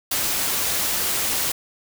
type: noise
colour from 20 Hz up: white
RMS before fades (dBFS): -23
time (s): 0.11-1.52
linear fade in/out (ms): 5
effects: none